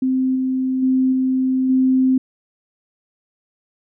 sine tone with level steps, 260 Hz, C4, 11 cents flat, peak -15 / -17 / -13 / -15 / -12 dBFS, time 0.02-2.18 s, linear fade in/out 5 ms, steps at 0.35 / 0.82 / 1.12 / 1.69 s, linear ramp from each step 10 ms, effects none

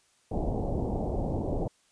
pink low-pass noise, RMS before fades -30 dBFS, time 0.31-1.68 s, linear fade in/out 5 ms, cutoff 800 Hz, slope 48 dB/octave, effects white hiss -66 dBFS RMS until 1.91 s + resampled to 22050 Hz

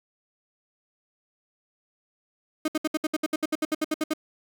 35% pulse tone bursts, 310 Hz, D#4, 6 cents flat, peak -21 dBFS, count 16, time 2.65-4.136 s, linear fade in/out 5 ms, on 31 ms, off 66 ms, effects 10-bit

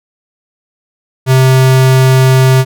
square tone, 130.81 Hz, C3, in tune, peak -5 dBFS, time 1.26-2.65 s, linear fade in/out 50 ms, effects none

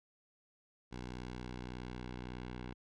10% pulse tone with low-pass filter sweep, 61.74 Hz, B1, in tune, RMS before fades -45 dBFS, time 0.91-2.74 s, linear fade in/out 20 ms, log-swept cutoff 5600 to 3300 Hz, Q 0.95, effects none

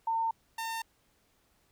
sine / sawtooth tone pair in turn, 906 / 906 Hz, A#5 / A#5, -50 / -50 cents, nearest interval unison, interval 0 cents, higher neither, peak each -27 / -30 dBFS, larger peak first, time 0.07-0.31 / 0.58-0.82 s, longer neither, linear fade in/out 5 ms, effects pink hiss -70 dBFS RMS until 1.71 s

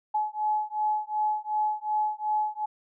sine beating tone pair, 850 / 852.7 Hz, G#5 / G#5, +40 / +45 cents, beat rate 2.7 Hz, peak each -28 dBFS, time 0.14-2.66 s, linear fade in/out 10 ms, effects none

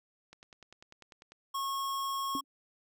click train, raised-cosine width 0.2 ms, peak -34 dBFS, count 11, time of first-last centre 0.33-1.32 s, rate 10.1 Hz
square tone, 1092 Hz, C#6, 26 cents flat, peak -33 dBFS, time 1.54-2.41 s, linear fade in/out 10 ms
sine tone with exponential decay, 276.4 Hz, C#4, 5 cents flat, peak -30 dBFS, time 2.35-2.44 s, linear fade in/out 1 ms, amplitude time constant 18 ms
effects none

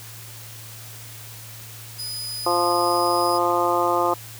sawtooth tone, 4978 Hz, D#8, in tune, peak -26 dBFS, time 1.98-3.39 s, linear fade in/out 20 ms
harmonic tone, 174.61 Hz, F3, in tune, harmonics 2 / 3 / 4 / 5 / 6 / 7, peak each -25 / -25 / -25 / -25 / -25 / -25 dBFS, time 2.46-4.14 s, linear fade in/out 5 ms
effects added 112 Hz sine -41 dBFS peak until 4.39 s + white hiss -41 dBFS RMS until 4.39 s

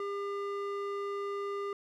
square tone with band-pass filter, 401.7 Hz, G4, 42 cents sharp, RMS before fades -36 dBFS, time 0-1.73 s, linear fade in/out 2 ms, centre 810 Hz, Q 2.2, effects none

